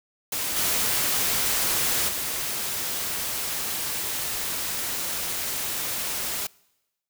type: noise with level steps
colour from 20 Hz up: white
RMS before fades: -28 / -24 / -29 dBFS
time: 0.32-6.47 s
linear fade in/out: 5 ms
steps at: 0.56 / 2.08 s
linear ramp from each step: 10 ms
effects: noise-tail reverb RT60 1.0 s tail -25 dB re dry